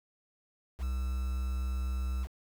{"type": "tone with quantisation", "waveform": "triangle", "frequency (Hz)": 64, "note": "C2", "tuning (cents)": -38, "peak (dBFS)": -28, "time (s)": [0.78, 2.28], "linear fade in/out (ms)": 50, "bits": 8, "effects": []}